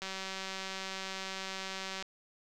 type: click train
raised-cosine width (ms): 0.2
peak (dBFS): -22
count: 384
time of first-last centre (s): 0.02-2.025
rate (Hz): 191
effects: none